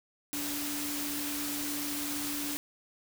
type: tone in noise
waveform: sine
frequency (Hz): 291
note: D4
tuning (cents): -16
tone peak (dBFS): -37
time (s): 0.33-2.57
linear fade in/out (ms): 0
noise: white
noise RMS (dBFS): -36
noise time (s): 0.33-2.57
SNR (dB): -4
effects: none